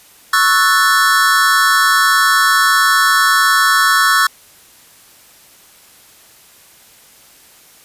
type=chord; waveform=square; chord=F# minor seventh; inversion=second; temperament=equal; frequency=1108.7 / 1318.5 / 1480 / 1760 Hz; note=C#6 / E6 / F#6 / A6; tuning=0 / 0 / 0 / 0 cents; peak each=-16 dBFS; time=0.33-4.27 s; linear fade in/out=5 ms; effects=white hiss -45 dBFS RMS until 7.84 s + resampled to 32000 Hz